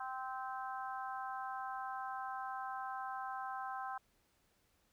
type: harmonic tone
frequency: 260 Hz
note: C4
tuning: 11 cents flat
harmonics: 3 / 4 / 5 / 6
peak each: -43 / -45 / -47 / -49 dBFS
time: 0-3.98 s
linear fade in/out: 5 ms
effects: pink hiss -75 dBFS RMS until 4.92 s